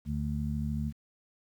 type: harmonic tone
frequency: 73.42 Hz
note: D2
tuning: in tune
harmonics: 1 / 2 / 3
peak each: -34 / -34 / -34 dBFS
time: 0.05-0.93 s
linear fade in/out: 50 ms
effects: 10-bit